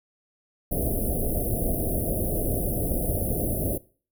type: band-stop noise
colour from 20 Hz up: pink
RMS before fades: -26 dBFS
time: 0.71-3.78 s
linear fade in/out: 10 ms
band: 700 to 9800 Hz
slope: 96 dB/octave
effects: noise-tail reverb RT60 0.4 s tail -20 dB re dry